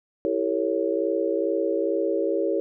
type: chord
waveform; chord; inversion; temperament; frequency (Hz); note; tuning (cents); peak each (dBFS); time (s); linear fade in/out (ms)
sine; E diminished seventh; none; equal with one note detuned; 329.6 / 392 / 454.2 / 554.4; E4 / G4 / Bb4 / Db5; 0 / 0 / -45 / 0; -27; 0.25-2.6; 0
effects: none